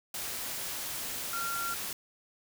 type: tone in noise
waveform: sine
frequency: 1379 Hz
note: F6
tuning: 22 cents flat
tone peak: -33 dBFS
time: 1.33-1.74 s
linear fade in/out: 2 ms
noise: white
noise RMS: -37 dBFS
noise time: 0.14-1.93 s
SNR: +1 dB
effects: none